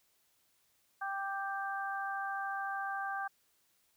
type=harmonic tone; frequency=392.9 Hz; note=G4; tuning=4 cents sharp; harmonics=2 / 3 / 4; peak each=-38 / -41 / -39 dBFS; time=1.01-3.28 s; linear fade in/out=10 ms; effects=white hiss -73 dBFS RMS until 3.96 s